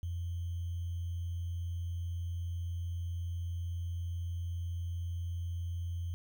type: tone with sample-and-hold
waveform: sine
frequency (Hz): 86.2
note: F2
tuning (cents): -22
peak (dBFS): -34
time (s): 0.03-6.14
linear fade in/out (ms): 0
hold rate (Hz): 3150
effects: none

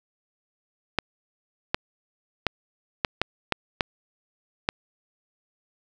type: clicks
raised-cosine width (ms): 0.3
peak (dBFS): -5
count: 8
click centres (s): 0.987 / 1.745 / 2.467 / 3.048 / 3.216 / 3.523 / 3.808 / 4.689
effects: none

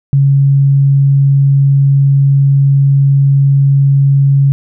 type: tone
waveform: sine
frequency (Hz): 138.59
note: C#3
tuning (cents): 0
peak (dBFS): -5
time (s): 0.13-4.52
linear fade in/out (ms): 0
effects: none

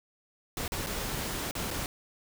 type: noise with dropouts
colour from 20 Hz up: pink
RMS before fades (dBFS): -34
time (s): 0.57-1.86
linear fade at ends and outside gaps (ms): 1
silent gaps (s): 0.679-0.72 / 0.863-0.869 / 1.511-1.552 / 1.706-1.711
effects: none

